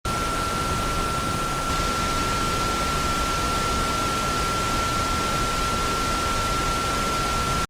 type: tone in noise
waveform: sine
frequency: 1358 Hz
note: F6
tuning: 49 cents flat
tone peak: -25 dBFS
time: 0.05-7.65 s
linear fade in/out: 2 ms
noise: pink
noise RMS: -25 dBFS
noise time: 0.05-7.65 s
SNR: -3 dB
effects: low-pass 8000 Hz 12 dB/octave + Opus 24 kbps